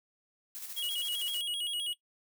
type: noise with tremolo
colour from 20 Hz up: blue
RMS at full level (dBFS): -41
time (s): 0.55-1.41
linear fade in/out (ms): 0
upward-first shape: square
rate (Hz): 14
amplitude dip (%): 45
type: tone with vibrato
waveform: square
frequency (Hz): 3096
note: G7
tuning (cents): -22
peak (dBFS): -33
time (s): 0.76-1.94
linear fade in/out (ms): 20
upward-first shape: square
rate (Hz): 7.7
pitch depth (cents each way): 110
effects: noise-tail reverb RT60 0.1 s tail -18 dB re dry